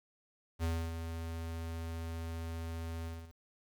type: tone with ADSR envelope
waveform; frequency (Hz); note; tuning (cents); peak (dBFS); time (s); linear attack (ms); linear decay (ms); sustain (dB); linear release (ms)
square; 82.5; E2; +2; -31; 0.59-3.34; 46; 280; -8; 280
effects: 10-bit